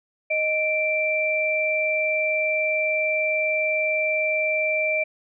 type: tone pair together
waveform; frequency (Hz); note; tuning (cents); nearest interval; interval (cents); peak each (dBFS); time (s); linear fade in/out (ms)
sine; 622.2 / 2349; D#5 / D7; 0 / 0; octave + major seventh; 2300; -24 / -22; 0.3-5.04; 10
effects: none